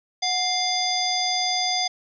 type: harmonic tone with a mistuned harmonic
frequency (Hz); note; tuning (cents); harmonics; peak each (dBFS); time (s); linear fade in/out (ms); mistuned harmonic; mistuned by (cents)
698.5; F5; 0; 1 / 3 / 5 / 7 / 9; -26 / -31 / -28 / -25 / -32; 0.22-1.88; 10; 1; +85
effects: none